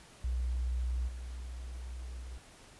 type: tone with level steps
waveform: sine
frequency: 61.74 Hz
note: B1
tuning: in tune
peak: -30 / -39 / -41 dBFS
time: 0.24-2.38 s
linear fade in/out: 5 ms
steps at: 1.07 / 2.2 s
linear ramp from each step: 20 ms
effects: pink hiss -56 dBFS RMS until 2.79 s + resampled to 24000 Hz